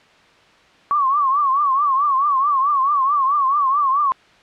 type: tone with vibrato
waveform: sine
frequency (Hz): 1117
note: C#6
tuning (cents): +13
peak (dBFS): -14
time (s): 0.91-4.12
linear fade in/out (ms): 0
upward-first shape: triangle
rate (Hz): 4.6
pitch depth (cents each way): 140
effects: white hiss -50 dBFS RMS until 4.42 s + low-pass 3000 Hz 12 dB/octave